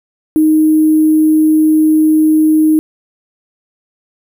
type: tone with sample-and-hold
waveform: sine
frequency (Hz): 311.1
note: D#4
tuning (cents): 0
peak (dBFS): -6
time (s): 0.36-2.79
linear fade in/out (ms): 0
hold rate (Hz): 11025
effects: none